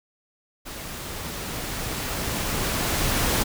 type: noise with level ramp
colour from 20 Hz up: pink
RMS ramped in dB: -36 to -22 dBFS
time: 0.65-3.44 s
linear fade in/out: 20 ms
effects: none